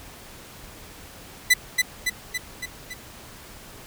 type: tone with echo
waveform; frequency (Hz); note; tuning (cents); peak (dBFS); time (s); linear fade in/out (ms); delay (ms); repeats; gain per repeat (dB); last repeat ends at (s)
sawtooth; 1997; B6; +19; -9; 1.5-1.54; 10; 280; 5; -4; 2.94
effects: pink hiss -44 dBFS RMS until 3.86 s